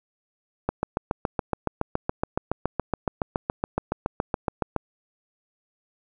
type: click train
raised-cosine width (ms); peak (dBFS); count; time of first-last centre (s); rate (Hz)
1; -9; 30; 0.69-4.763; 7.12
effects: none